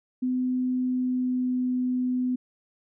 sine tone with pitch glide, 253.5 to 251.7 Hz, B3 to B3, +45 to +33 cents, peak -23 dBFS, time 0.22-2.36 s, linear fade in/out 10 ms, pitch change -12 cents, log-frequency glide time 0.78-1.67 s, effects none

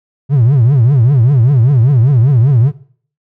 triangle tone with vibrato, 127.7 Hz, C3, 42 cents flat, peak -3 dBFS, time 0.29-2.72 s, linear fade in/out 50 ms, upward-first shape triangle, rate 5.1 Hz, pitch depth 290 cents each way, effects noise-tail reverb RT60 0.5 s tail -19 dB re dry + tanh soft clip ceiling 0 dBFS

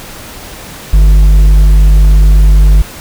sine tone with hard clipping, 50 Hz, G1, 35 cents sharp, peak -3 dBFS, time 0.93-2.82 s, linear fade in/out 5 ms, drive 5 dB, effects pink hiss -28 dBFS RMS until 3 s

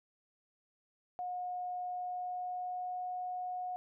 sine tone with pitch glide, 722 to 727.9 Hz, F#5 to F#5, -43 to -29 cents, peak -36 dBFS, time 1.19-3.76 s, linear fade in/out 0 ms, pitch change +14 cents, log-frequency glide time 1.8-3.04 s, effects none

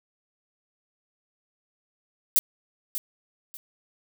violet noise with echo, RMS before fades -19 dBFS, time 2.36-2.39 s, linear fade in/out 0 ms, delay 590 ms, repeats 2, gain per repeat -11 dB, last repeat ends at 3.57 s, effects none

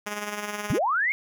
5% pulse tone with tremolo, 207.7 Hz, G#3, in tune, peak -17 dBFS, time 0.06-0.79 s, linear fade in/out 10 ms, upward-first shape sine, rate 19 Hz, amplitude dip 50%
sine linear sweep, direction up, 89.4 to 2217 Hz, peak -21 dBFS, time 0.7-1.12 s, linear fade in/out 0 ms
effects none

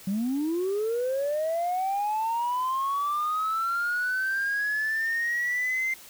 sine linear sweep, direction up, 185.1 to 2095 Hz, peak -23 dBFS, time 0.07-5.94 s, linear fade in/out 5 ms, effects tanh soft clip ceiling -22 dBFS + white hiss -48 dBFS RMS until 6.09 s

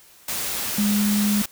sine tone in noise, 206.7 Hz, G#3, 8 cents flat, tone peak -18 dBFS, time 0.78-1.42 s, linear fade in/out 5 ms, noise white, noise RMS -27 dBFS, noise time 0.28-1.46 s, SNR +6 dB, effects white hiss -51 dBFS RMS until 1.51 s

